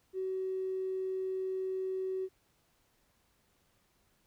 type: tone with tanh clipping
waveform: triangle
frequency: 377.1 Hz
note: F#4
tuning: 33 cents sharp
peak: -32 dBFS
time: 0.13-2.29 s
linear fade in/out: 50 ms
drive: 2 dB
effects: pink hiss -72 dBFS RMS until 4.26 s